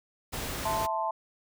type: noise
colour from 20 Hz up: pink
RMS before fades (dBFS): -35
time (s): 0.32-0.87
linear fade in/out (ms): 20
type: chord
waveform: sine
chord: A minor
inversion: second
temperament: equal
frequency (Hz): 659.3 / 880 / 1046.5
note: E5 / A5 / C6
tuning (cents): 0 / 0 / 0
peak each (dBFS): -33 / -30 / -33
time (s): 0.65-1.11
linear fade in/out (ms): 5
effects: none